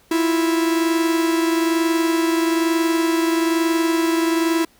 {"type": "tone pair together", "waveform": "45% pulse", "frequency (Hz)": [328.1, 349.2], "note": ["E4", "F4"], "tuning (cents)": [-8, 0], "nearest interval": "minor second", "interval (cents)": 108, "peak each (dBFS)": [-17, -25], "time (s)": [0.11, 4.65], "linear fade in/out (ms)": 5, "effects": ["pink hiss -55 dBFS RMS until 4.79 s"]}